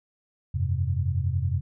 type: chord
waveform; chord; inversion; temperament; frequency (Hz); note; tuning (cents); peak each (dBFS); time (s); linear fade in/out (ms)
sine; F suspended second; none; just; 87.31 / 98.22 / 130.96; F2 / G2 / C3; 0 / +4 / +2; -26 / -28 / -28; 0.54-1.61; 10
effects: none